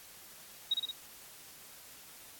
sine tone with echo, 3800 Hz, A#7, 33 cents sharp, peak -26 dBFS, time 0.71-0.74 s, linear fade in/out 5 ms, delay 58 ms, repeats 3, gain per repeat -3 dB, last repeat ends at 0.914 s, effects white hiss -53 dBFS RMS until 2.39 s + AAC 64 kbps

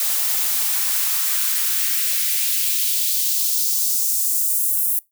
blue noise with high-pass filter sweep, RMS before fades -20 dBFS, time 0-4.99 s, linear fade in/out 2 ms, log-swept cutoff 500 to 11000 Hz, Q 1.3, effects noise-tail reverb RT60 0.2 s tail -23 dB re dry

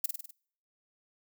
violet noise with echo, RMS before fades -28 dBFS, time 0.04-0.06 s, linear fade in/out 5 ms, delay 50 ms, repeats 5, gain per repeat -4 dB, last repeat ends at 0.31 s, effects noise-tail reverb RT60 0.6 s tail -25 dB re dry

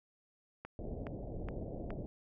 click train, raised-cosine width 0.5 ms, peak -29 dBFS, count 4, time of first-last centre 0.65-1.905 s, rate 2.39 Hz
pink low-pass noise, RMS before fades -42 dBFS, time 0.79-2.06 s, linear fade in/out 0 ms, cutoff 670 Hz, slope 48 dB/octave
effects none

